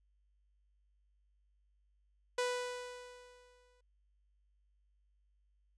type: tone with exponential decay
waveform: sawtooth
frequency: 494.5 Hz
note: B4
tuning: 2 cents sharp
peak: -27 dBFS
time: 2.38-3.81 s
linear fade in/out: 5 ms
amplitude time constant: 310 ms
effects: added 50 Hz sine -70 dBFS peak until 5.77 s + resampled to 22050 Hz